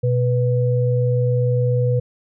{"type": "tone pair together", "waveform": "sine", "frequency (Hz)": [123.47, 493.5], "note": ["B2", "B4"], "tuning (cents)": [0, -1], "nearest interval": "2 octaves", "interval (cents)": 2399, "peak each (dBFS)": [-16, -21], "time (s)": [0.03, 2], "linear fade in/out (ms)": 10, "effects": []}